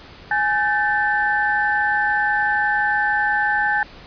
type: tone cluster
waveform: sine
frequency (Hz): 833 / 1538 / 1764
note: G#5 / G6 / A6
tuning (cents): +5 / -33 / +4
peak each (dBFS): -21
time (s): 0.31-3.83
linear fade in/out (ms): 2
effects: pink hiss -42 dBFS RMS until 4.06 s + resampled to 11025 Hz